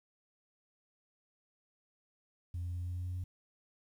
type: tone with pitch steps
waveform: sine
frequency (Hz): 87.31 / 87.82 / 88.32 / 88.84 / 89.35 / 89.87 / 90.39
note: F2 / F2 / F2 / F2 / F2 / F#2 / F#2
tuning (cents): 0 / +10 / +20 / +30 / +40 / -50 / -40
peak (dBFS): -34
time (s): 2.54-3.24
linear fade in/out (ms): 5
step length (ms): 100
effects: tanh soft clip ceiling -33 dBFS + 11-bit